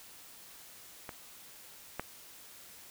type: clicks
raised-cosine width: 0.5 ms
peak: -25 / -19 dBFS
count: 2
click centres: 1.092 / 1.996 s
effects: white hiss -53 dBFS RMS until 2.9 s

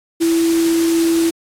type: tone in noise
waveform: sine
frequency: 331.4 Hz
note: E4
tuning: 9 cents sharp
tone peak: -12 dBFS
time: 0.2-1.31 s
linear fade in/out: 20 ms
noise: white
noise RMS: -25 dBFS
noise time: 0.2-1.31 s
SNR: +10 dB
effects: low-pass 11000 Hz 12 dB/octave + AAC 64 kbps

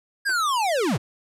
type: linear sweep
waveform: square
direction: down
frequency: 1659 to 86.8 Hz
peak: -21 dBFS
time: 0.25-0.98 s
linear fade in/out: 20 ms
type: tone with exponential decay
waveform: 10% pulse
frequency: 350.3 Hz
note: F4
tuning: 5 cents sharp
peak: -26 dBFS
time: 0.29-0.38 s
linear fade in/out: 2 ms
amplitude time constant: 19 ms
effects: low-pass 11000 Hz 12 dB/octave

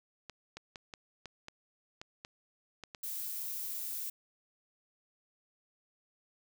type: clicks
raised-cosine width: 0.2 ms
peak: -27 dBFS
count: 10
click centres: 0.297 / 0.57 / 0.758 / 0.938 / 1.257 / 1.484 / 2.015 / 2.249 / 2.837 / 2.948 s
type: noise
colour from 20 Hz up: violet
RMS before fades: -39 dBFS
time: 3.03-4.1 s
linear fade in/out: 5 ms
effects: none

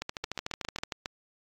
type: two click trains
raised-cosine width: 0.2 ms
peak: -16 / -16 dBFS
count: 12 / 7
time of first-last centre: 0.02-0.835 / 0.24-1.059 s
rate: 13.5 / 7.33 Hz
effects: AAC 64 kbps

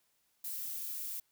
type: noise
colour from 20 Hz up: violet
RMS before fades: -40 dBFS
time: 0.44-1.2 s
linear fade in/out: 5 ms
effects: white hiss -75 dBFS RMS until 1.31 s

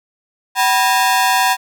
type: ring-modulated tone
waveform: sawtooth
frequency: 870 Hz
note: A5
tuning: 20 cents flat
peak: -5 dBFS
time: 0.55-1.57 s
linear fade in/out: 50 ms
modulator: 109 Hz
effects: none

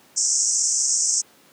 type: band-pass noise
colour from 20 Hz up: pink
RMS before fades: -21 dBFS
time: 0.16-1.22 s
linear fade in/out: 20 ms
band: 5500 to 8200 Hz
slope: 96 dB/octave
effects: pink hiss -53 dBFS RMS until 1.52 s + high-pass 200 Hz 12 dB/octave

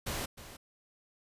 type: noise with echo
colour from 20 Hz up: pink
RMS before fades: -36 dBFS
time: 0.06-0.26 s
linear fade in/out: 10 ms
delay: 310 ms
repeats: 1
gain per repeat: -13 dB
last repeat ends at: 0.57 s
effects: resampled to 32000 Hz

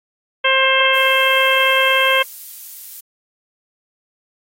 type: harmonic tone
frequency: 530 Hz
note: C5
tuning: 22 cents sharp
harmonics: 1 / 2 / 3 / 4 / 5 / 6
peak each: -19 / -19 / -19 / -19 / -19 / -19 dBFS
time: 0.44-2.23 s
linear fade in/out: 10 ms
type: noise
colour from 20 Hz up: violet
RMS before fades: -33 dBFS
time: 0.94-3.01 s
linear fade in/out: 10 ms
effects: AAC 48 kbps

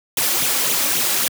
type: noise with flanger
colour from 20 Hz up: white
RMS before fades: -19 dBFS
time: 0.17-1.28 s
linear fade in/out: 2 ms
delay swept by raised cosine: 0.29 to 3.69 ms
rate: 3.7 Hz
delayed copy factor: +0.65
effects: high-pass 150 Hz 12 dB/octave

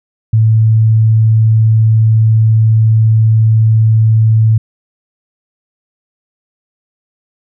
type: tone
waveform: sine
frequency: 110.7 Hz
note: A2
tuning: 11 cents sharp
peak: -5 dBFS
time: 0.33-4.58 s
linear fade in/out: 5 ms
effects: none

